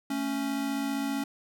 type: tone pair together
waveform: square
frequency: 222 / 277.2 Hz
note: A3 / C#4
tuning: +16 / 0 cents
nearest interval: major third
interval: 384 cents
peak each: -36 / -30 dBFS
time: 0.1-1.24 s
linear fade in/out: 5 ms
effects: none